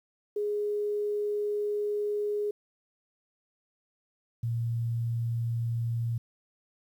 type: tone pair in turn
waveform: sine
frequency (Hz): 415.3 / 116.54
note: G#4 / A#2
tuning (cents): 0 / 0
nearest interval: octave + minor seventh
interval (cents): 2200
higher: first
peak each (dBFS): -27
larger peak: neither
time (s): 0.36-2.51 / 4.43-6.18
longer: first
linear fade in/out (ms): 5
effects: 10-bit